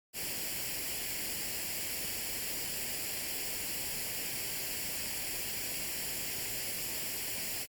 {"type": "noise with comb filter", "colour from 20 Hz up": "white", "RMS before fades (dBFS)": -37, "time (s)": [0.13, 7.67], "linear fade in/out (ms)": 50, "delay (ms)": 0.4, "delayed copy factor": 0.65, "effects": ["Opus 48 kbps"]}